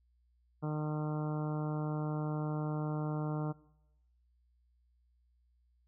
harmonic tone, 152.1 Hz, D#3, 39 cents flat, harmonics 1 / 2 / 3 / 4 / 5 / 6 / 7 / 8 / 9, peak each -34 / -40 / -44 / -46 / -48 / -50 / -51 / -52 / -53 dBFS, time 0.62-3.53 s, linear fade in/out 20 ms, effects noise-tail reverb RT60 0.9 s tail -22 dB re dry + added 60 Hz sine -68 dBFS peak until 5.87 s

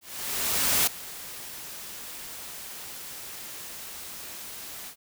white noise with ADSR envelope, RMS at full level -22 dBFS, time 0.01-4.96 s, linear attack 860 ms, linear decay 6 ms, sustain -18 dB, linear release 84 ms, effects none

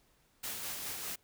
white noise with tremolo, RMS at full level -39 dBFS, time 0.43-1.16 s, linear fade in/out 10 ms, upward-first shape sine, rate 4.9 Hz, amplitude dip 30%, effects pink hiss -70 dBFS RMS until 1.23 s

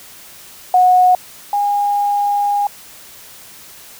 sine tone pair in turn, 731 / 815.6 Hz, F#5 / G#5, -21 / -32 cents, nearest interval major second, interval 189 cents, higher second, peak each -7 / -13 dBFS, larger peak first, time 0.74-1.15 / 1.53-2.67 s, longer second, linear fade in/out 2 ms, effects white hiss -39 dBFS RMS until 3.99 s

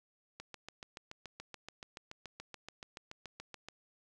click train, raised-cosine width 0.2 ms, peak -28 dBFS, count 24, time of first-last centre 0.4-3.686 s, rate 7 Hz, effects none

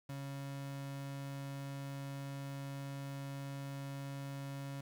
35% pulse tone, 138.59 Hz, C#3, in tune, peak -40 dBFS, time 0.09-4.81 s, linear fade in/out 5 ms, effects 11-bit

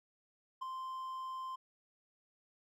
triangle tone with ADSR envelope, 1043 Hz, C6, 6 cents flat, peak -33 dBFS, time 0.61-1.56 s, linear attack 16 ms, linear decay 4 ms, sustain -5 dB, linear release 10 ms, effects none

